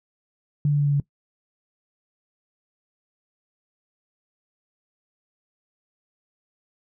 sine tone with pitch steps, 146.4 / 145.39 / 144.38 / 143.39 / 142.4 Hz, D3 / D3 / D3 / D3 / C#3, -5 / -17 / -29 / -41 / +47 cents, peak -17 dBFS, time 0.65-1 s, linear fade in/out 2 ms, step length 70 ms, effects noise-tail reverb RT60 0.1 s tail -20 dB re dry

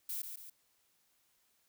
violet noise with echo, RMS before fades -39 dBFS, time 0.09-0.22 s, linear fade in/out 5 ms, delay 140 ms, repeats 2, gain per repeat -6 dB, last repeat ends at 0.5 s, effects white hiss -74 dBFS RMS until 1.68 s

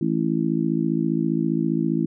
harmonic tone, 55 Hz, A1, in tune, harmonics 3 / 4 / 5 / 6, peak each -25 / -25 / -25 / -25 dBFS, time 0.01-2.06 s, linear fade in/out 5 ms, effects none

